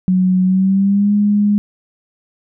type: tone with pitch glide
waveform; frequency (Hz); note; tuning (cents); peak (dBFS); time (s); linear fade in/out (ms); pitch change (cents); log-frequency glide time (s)
sine; 184.7 to 206.1; F#3 to G#3; -3 to -13; -10; 0.08-1.58; 0; +190; 0.44-1.13
effects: none